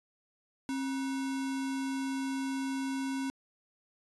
sine tone with sample-and-hold, 268.4 Hz, C4, 44 cents sharp, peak -31 dBFS, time 0.69-3.3 s, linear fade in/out 0 ms, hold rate 1225 Hz, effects resampled to 24000 Hz

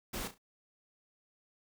pink noise with echo, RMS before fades -39 dBFS, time 0.13-0.28 s, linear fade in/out 10 ms, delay 34 ms, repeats 3, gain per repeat -10 dB, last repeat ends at 0.382 s, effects none

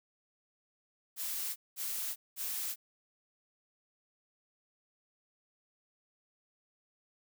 blue noise bursts, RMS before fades -37 dBFS, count 3, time 1.16-2.76 s, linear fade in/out 50 ms, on 400 ms, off 200 ms, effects none

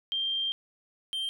sine / triangle tone pair in turn, 3175 / 3153 Hz, G7 / G7, +21 / +9 cents, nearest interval unison, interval 12 cents, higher first, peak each -27 / -28 dBFS, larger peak first, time 0.12-0.52 / 1.13-1.29 s, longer first, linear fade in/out 0 ms, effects none

